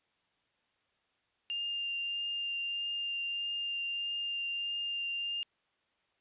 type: tone with vibrato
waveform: sine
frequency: 2800 Hz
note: F7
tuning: 4 cents sharp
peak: -33 dBFS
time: 1.5-5.43 s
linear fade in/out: 0 ms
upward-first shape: triangle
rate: 1.6 Hz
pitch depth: 10 cents each way
effects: white hiss -75 dBFS RMS until 6.2 s + resampled to 8000 Hz